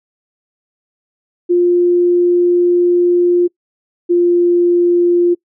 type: tone pair in turn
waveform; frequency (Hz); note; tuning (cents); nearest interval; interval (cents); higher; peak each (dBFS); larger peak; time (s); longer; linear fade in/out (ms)
sine; 351.9 / 349.3; F4 / F4; +13 / 0; unison; 13; first; -8; neither; 1.49-3.48 / 4.09-5.35; first; 20
effects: noise-tail reverb RT60 0.1 s tail -24 dB re dry